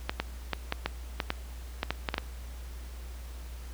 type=clicks; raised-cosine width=0.3 ms; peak=-12 dBFS; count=12; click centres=0.095 / 0.2 / 0.533 / 0.724 / 0.86 / 1.202 / 1.304 / 1.831 / 1.906 / 2.088 / 2.142 / 2.181 s; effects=added 60 Hz sine -39 dBFS peak until 3.73 s + pink hiss -52 dBFS RMS until 3.73 s